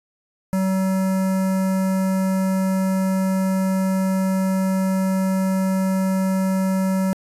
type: tone with notch filter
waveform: square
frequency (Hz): 189.8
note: F#3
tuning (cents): +44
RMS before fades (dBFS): -20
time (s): 0.53-7.13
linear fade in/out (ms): 0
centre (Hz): 3400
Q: 0.54
effects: resampled to 32000 Hz